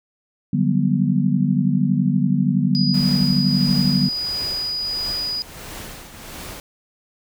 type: chord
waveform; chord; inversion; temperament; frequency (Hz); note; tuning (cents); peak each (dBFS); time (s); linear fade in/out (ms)
sine; G major seventh; second; just; 147 / 183.75 / 196 / 245; D3 / F#3 / G3 / B3; +2 / -12 / 0 / -14; -21; 0.53-4.09; 5
type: tone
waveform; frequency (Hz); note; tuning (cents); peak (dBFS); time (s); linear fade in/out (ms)
sine; 4925; D#8; -19; -22; 2.75-5.42; 0
type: noise with tremolo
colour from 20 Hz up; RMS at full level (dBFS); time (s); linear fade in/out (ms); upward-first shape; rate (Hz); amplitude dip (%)
pink; -33; 2.94-6.6; 0; triangle; 1.5; 65
effects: none